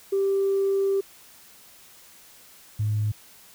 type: tone pair in turn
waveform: sine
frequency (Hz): 392 / 106.25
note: G4 / G#2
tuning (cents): 0 / +40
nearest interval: octave + major seventh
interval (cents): 2260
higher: first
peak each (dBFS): -19 / -21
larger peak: first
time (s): 0.12-1.01 / 2.79-3.12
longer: first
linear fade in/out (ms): 10
effects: tanh soft clip ceiling -16 dBFS + white hiss -51 dBFS RMS until 3.54 s